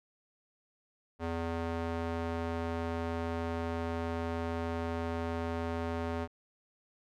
square tone with band-pass filter, 83.2 Hz, E2, 17 cents sharp, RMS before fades -35 dBFS, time 1.19-6.28 s, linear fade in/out 50 ms, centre 630 Hz, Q 0.56, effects none

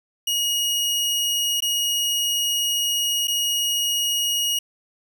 sawtooth tone with dropouts, 2883 Hz, F#7, 46 cents flat, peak -17 dBFS, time 0.27-4.59 s, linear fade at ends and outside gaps 5 ms, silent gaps 1.605-1.622 / 3.273-3.28 s, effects none

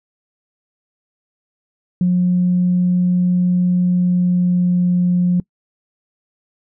sine tone with pitch glide, 179.4 to 178.16 Hz, F3 to F3, +47 to +35 cents, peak -11 dBFS, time 2.01-5.4 s, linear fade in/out 2 ms, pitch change -12 cents, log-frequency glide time 3.76-4.88 s, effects noise-tail reverb RT60 0.1 s tail -24 dB re dry + tanh soft clip ceiling -7 dBFS

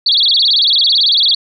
sine tone with vibrato, 3886 Hz, B7, 29 cents flat, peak -8 dBFS, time 0.06-1.35 s, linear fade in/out 5 ms, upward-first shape sine, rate 18 Hz, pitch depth 300 cents each way, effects none

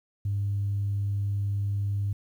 sine tone, 100.6 Hz, G2, 45 cents sharp, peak -24 dBFS, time 0.25-2.13 s, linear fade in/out 5 ms, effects tanh soft clip ceiling -21 dBFS + 10-bit

